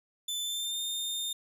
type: tone with pitch glide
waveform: sawtooth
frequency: 3521 to 3635 Hz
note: A7 to A#7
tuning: 0 to -44 cents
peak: -29 dBFS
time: 0.28-1.33 s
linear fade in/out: 5 ms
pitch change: +56 cents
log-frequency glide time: 0.42-0.81 s
effects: none